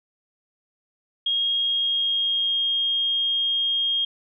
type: tone with pitch glide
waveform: sine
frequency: 3261 to 3240 Hz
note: G#7 to G#7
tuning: -32 to -43 cents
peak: -20 dBFS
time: 1.26-4.05 s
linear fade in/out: 5 ms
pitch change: -11 cents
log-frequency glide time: 1.59-2.56 s
effects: none